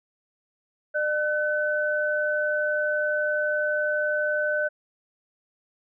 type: tone pair together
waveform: sine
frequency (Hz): 600 / 1511.9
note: D5 / F#6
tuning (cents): +37 / +37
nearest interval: octave + major third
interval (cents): 1600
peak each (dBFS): -25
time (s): 0.94-4.69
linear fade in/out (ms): 20
effects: none